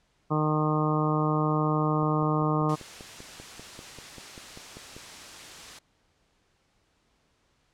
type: harmonic tone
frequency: 153.2 Hz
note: D#3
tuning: 27 cents flat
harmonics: 1 / 2 / 3 / 4 / 5 / 6 / 7 / 8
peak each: -26 / -29 / -32 / -35 / -35 / -37 / -32 / -33 dBFS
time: 0.3-2.76 s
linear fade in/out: 20 ms
type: click train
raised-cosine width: 2 ms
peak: -30 dBFS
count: 16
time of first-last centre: 2.03-4.965 s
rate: 5.11 Hz
type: noise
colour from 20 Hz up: white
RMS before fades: -43 dBFS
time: 2.69-5.79 s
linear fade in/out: 5 ms
effects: pink hiss -69 dBFS RMS until 7.73 s + low-pass 7000 Hz 12 dB/octave